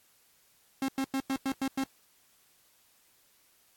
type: tone bursts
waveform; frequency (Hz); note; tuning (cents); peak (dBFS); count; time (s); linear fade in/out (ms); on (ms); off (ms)
45% pulse; 268.2; C4; +43; -28; 7; 0.82-1.838; 2; 64; 95
effects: white hiss -65 dBFS RMS until 3.76 s + AAC 64 kbps